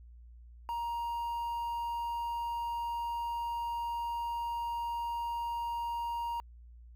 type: tone with quantisation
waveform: triangle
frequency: 940 Hz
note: A#5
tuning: 14 cents sharp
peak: -31 dBFS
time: 0.69-6.4 s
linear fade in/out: 0 ms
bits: 10
effects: added 59 Hz sine -50 dBFS peak until 6.95 s